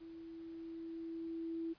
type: tone with level ramp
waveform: sine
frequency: 329.6 Hz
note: E4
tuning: in tune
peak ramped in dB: -49 to -37 dBFS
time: 0-1.74 s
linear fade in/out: 20 ms
effects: pink hiss -67 dBFS RMS until 1.78 s + resampled to 11025 Hz